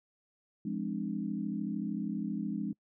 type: chord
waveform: sine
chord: D half-diminished seventh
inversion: first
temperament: equal with one note detuned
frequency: 174.61 / 207.7 / 261.6 / 300.9 Hz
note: F3 / Ab3 / C4 / D4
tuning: 0 / 0 / 0 / +42 cents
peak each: -39 / -35 / -40 / -39 dBFS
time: 0.65-2.73 s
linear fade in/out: 5 ms
effects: noise-tail reverb RT60 0.1 s tail -26 dB re dry